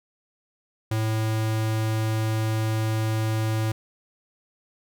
square tone, 110 Hz, A2, in tune, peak -23 dBFS, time 0.91-3.72 s, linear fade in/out 5 ms, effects none

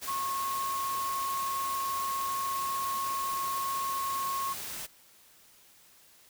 sine tone in noise, 1090 Hz, C#6, 29 cents flat, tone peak -30 dBFS, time 0.07-4.54 s, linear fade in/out 20 ms, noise white, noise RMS -39 dBFS, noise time 0.01-4.87 s, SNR +6 dB, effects white hiss -59 dBFS RMS until 6.29 s

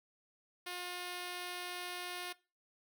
5% pulse tone, 357.1 Hz, F4, 39 cents sharp, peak -29 dBFS, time 0.66-2.33 s, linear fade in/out 10 ms, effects noise-tail reverb RT60 0.3 s tail -20 dB re dry

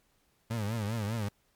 30% pulse tone with vibrato, 108.6 Hz, A2, 22 cents flat, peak -28 dBFS, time 0.5-1.29 s, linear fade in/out 10 ms, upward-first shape triangle, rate 5 Hz, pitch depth 160 cents each way, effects pink hiss -71 dBFS RMS until 1.55 s + MP3 96 kbps

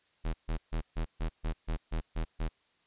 square tone bursts, 40.64 Hz, E1, 24 cents flat, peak -30 dBFS, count 10, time 0.24-2.49 s, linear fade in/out 20 ms, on 99 ms, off 140 ms, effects white hiss -70 dBFS RMS until 2.86 s + resampled to 8000 Hz

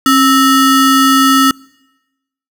square ring-modulated tone, 789 Hz, G5, 11 cents sharp, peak -4 dBFS, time 0.06-1.51 s, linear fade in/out 2 ms, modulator 519 Hz, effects noise-tail reverb RT60 1.0 s tail -26 dB re dry

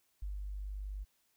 sine tone with ADSR envelope, 49.7 Hz, G1, 25 cents sharp, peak -36 dBFS, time 0.22-1.05 s, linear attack 7 ms, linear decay 160 ms, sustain -2 dB, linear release 25 ms, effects white hiss -75 dBFS RMS until 1.36 s

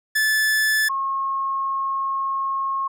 45% pulse / sine tone pair in turn, 1739 / 1083.7 Hz, A6 / C#6, -21 / -40 cents, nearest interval minor sixth, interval 819 cents, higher first, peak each -17 / -21 dBFS, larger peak first, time 0.15-0.89 / 0.89-2.88 s, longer second, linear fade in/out 10 ms, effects none

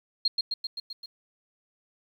sine tone with echo, 4229 Hz, C8, 18 cents sharp, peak -20 dBFS, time 0.25-0.28 s, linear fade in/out 5 ms, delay 130 ms, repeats 6, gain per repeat -3 dB, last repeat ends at 1.06 s, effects 10-bit

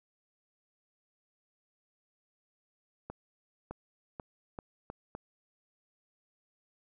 accelerating click train, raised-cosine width 1 ms, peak -26 dBFS, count 6, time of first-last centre 3.1-5.151 s, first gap 610 ms, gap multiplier 0.8, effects none

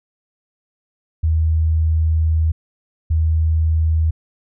sine tone pair in turn, 79.8 / 79.8 Hz, D#2 / D#2, +44 / +44 cents, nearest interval unison, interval 0 cents, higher neither, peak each -13 dBFS, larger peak neither, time 1.23-2.52 / 3.1-4.11 s, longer first, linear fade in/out 10 ms, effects none

